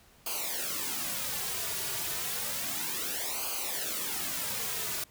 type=noise with flanger; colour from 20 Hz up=white; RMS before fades=-34 dBFS; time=0.26-5.04 s; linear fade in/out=5 ms; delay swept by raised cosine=0.54 to 3.84 ms; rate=0.31 Hz; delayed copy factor=-0.8; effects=pink hiss -60 dBFS RMS until 5.1 s